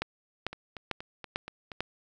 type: two click trains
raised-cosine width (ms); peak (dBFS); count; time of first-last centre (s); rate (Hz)
0.3; -24 / -14; 6 / 5; 0.53-1.718 / 0.02-1.806; 4.21 / 2.24
effects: none